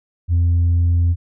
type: tone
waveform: sine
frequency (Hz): 85.8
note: F2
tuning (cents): -30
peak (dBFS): -10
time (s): 0.28-1.16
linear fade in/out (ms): 50
effects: tanh soft clip ceiling -11 dBFS